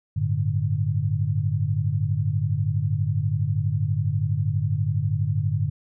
sine chord, G suspended second, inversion none, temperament just, 98 / 110.25 / 147 Hz, G2 / A2 / D3, 0 / +4 / +2 cents, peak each -25 dBFS, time 0.16-5.7 s, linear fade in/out 10 ms, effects none

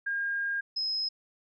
sine tone pair in turn, 1616 / 5119 Hz, G#6 / D#8, -48 / +48 cents, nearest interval octave + minor sixth, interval 1996 cents, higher second, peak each -28 dBFS, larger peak neither, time 0.06-0.61 / 0.76-1.09 s, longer first, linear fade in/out 10 ms, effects none

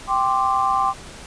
sine chord, G suspended fourth, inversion none, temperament equal, 784 / 1046.5 / 1174.7 Hz, G5 / C6 / D6, 0 / 0 / 0 cents, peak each -21 dBFS, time 0.07-0.94 s, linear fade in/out 50 ms, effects pink hiss -39 dBFS RMS until 1.26 s + resampled to 22050 Hz

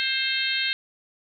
harmonic tone, 529 Hz, C5, 19 cents sharp, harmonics 3 / 4 / 5 / 6 / 7 / 8, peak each -30 / -30 / -30 / -30 / -30 / -30 dBFS, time 0-0.73 s, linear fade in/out 0 ms, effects none

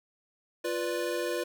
square chord, B diminished, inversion second, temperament equal, 349.2 / 493.9 / 587.3 Hz, F4 / B4 / D5, 0 / 0 / 0 cents, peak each -34 / -34 / -36 dBFS, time 0.64-1.44 s, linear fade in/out 10 ms, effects none

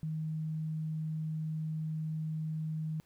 sine tone, 157 Hz, D#3, 16 cents sharp, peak -33 dBFS, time 0.03-3 s, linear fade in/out 0 ms, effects pink hiss -70 dBFS RMS until 3.05 s

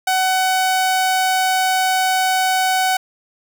sawtooth tone, 750 Hz, F#5, 23 cents sharp, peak -11 dBFS, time 0.07-2.97 s, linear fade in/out 5 ms, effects none

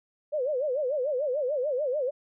sine tone with vibrato, 550 Hz, C#5, 14 cents flat, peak -25 dBFS, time 0.32-2.11 s, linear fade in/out 20 ms, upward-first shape sine, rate 6.8 Hz, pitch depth 200 cents each way, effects none

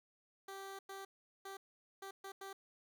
15% pulse tone bursts at uneven times, 390 Hz, G4, 9 cents flat, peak -40 dBFS, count 6, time 0.48-0.79 / 0.89-1.05 / 1.45-1.57 / 2.02-2.11 / 2.24-2.32 / 2.41-2.53 s, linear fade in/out 5 ms, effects none

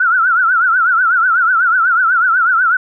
sine tone with vibrato, 1416 Hz, F6, 23 cents sharp, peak -9 dBFS, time 0-2.77 s, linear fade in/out 5 ms, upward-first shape triangle, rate 8.1 Hz, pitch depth 160 cents each way, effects none

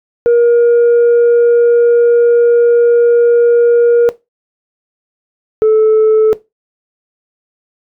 sine tone pair in turn, 473.8 / 435.8 Hz, A#4 / A4, +28 / -17 cents, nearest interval minor second, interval 145 cents, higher first, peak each -3 dBFS, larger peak neither, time 0.26-4.09 / 5.62-6.33 s, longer first, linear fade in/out 0 ms, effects noise-tail reverb RT60 0.2 s tail -18 dB re dry + tanh soft clip ceiling -4 dBFS

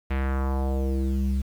square tone with low-pass filter sweep, 66.8 Hz, C2, 36 cents sharp, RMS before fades -25 dBFS, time 0.1-1.42 s, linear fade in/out 10 ms, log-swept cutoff 2400 to 150 Hz, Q 2.1, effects 8-bit

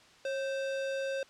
sine tone with sample-and-hold, 543 Hz, C#5, 36 cents flat, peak -31 dBFS, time 0.25-1.23 s, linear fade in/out 2 ms, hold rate 2100 Hz, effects white hiss -58 dBFS RMS until 1.29 s + low-pass 5000 Hz 12 dB/octave

